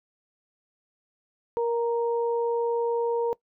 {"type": "tone pair together", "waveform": "sine", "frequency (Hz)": [469.4, 932.3], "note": ["A#4", "A#5"], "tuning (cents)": [12, 0], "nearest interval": "octave", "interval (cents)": 1188, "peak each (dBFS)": [-23, -31], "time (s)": [1.57, 3.33], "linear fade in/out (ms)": 0, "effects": ["noise-tail reverb RT60 0.1 s tail -21 dB re dry"]}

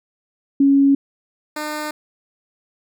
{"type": "tone pair in turn", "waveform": ["sine", "10% pulse"], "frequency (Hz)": [277.2, 302.7], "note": ["C#4", "D#4"], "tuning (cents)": [0, -48], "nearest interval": "major second", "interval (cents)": 152, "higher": "second", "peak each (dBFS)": [-10, -16], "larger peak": "first", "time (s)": [[0.6, 0.95], [1.56, 1.91]], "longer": "neither", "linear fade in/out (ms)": 5, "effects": []}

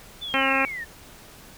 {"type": "linear sweep", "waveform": "sine", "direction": "down", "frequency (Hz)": [3542, 1756], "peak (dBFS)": -30, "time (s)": [0.21, 0.85], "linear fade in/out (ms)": 20}
{"type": "harmonic tone", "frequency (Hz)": 268.9, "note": "C4", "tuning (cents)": 47, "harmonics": [1, 2, 3, 4, 5, 6, 7, 8, 9, 10], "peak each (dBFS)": [-29, -29, -29, -29, -29, -29, -29, -29, -29, -29], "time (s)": [0.34, 0.65], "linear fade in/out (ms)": 0}
{"effects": ["pink hiss -47 dBFS RMS until 1.57 s"]}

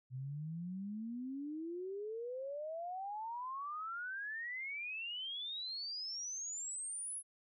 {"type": "exponential sweep", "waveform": "sine", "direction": "up", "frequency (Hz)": [124.8, 10780], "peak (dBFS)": -40, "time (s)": [0.1, 7.23], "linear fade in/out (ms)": 50, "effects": []}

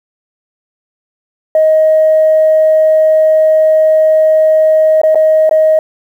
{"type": "tone with dropouts", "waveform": "sine", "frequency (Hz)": 628, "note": "D#5", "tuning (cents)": 16, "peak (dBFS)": -4, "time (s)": [1.55, 5.79], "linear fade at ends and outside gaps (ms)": 2, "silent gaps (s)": [[5.016, 5.034], [5.147, 5.155], [5.494, 5.511]], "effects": ["tanh soft clip ceiling -1 dBFS", "7-bit"]}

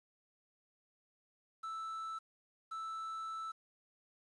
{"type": "tone bursts at uneven times", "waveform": "triangle", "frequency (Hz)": 1318.5, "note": "E6", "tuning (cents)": 0, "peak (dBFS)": -38, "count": 2, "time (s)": [[1.63, 2.19], [2.71, 3.52]], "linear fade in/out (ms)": 10, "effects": ["resampled to 22050 Hz", "11-bit"]}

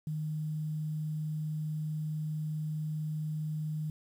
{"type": "tone with quantisation", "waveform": "sine", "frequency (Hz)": 154.1, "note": "D#3", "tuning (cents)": -16, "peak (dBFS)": -32, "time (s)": [0.07, 3.9], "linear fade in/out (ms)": 2, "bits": 10, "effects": []}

